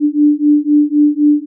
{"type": "beating tone pair", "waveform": "sine", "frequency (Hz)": [293.7, 297.6], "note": ["D4", "D4"], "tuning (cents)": [0, 23], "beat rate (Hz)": 3.9, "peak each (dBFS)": -11, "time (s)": [0, 1.46], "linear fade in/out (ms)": 50, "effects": []}